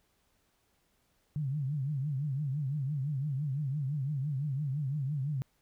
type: tone with vibrato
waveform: sine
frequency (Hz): 141.2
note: C#3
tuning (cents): +32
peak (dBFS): -30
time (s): 1.36-5.42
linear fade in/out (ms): 0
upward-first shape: triangle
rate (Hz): 5.9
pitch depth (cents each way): 180
effects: pink hiss -73 dBFS RMS until 5.61 s